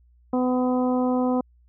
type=harmonic tone; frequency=252 Hz; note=B3; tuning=35 cents sharp; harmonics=1 / 2 / 3 / 4 / 5; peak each=-21 / -26 / -30 / -33 / -39 dBFS; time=0.33-1.41 s; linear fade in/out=5 ms; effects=added 60 Hz sine -54 dBFS peak until 1.68 s